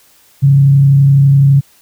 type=tone with frequency modulation; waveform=sine; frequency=138.59 Hz; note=C#3; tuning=in tune; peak=-4 dBFS; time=0.42-1.61 s; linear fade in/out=20 ms; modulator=31.9 Hz; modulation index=0.23; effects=white hiss -48 dBFS RMS until 1.81 s